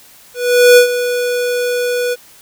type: tone with ADSR envelope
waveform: square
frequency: 489.8 Hz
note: B4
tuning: 14 cents flat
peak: -3 dBFS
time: 0.34-2.16 s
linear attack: 430 ms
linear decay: 100 ms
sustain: -12 dB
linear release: 33 ms
effects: white hiss -43 dBFS RMS until 2.41 s